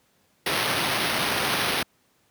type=noise with sample-and-hold; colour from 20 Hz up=violet; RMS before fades=-25 dBFS; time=0.46-1.83 s; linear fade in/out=5 ms; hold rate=7350 Hz; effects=pink hiss -65 dBFS RMS until 2.3 s + high-pass 100 Hz 12 dB/octave